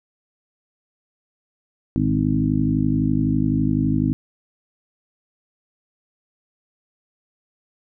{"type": "harmonic tone with a mistuned harmonic", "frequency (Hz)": 51.91, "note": "G#1", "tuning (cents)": 0, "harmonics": [1, 2, 3, 4, 5, 6], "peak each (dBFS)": [-29, -25, -23, -26, -21, -25], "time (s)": [1.96, 4.13], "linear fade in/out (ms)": 0, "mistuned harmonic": 2, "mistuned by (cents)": 56, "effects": []}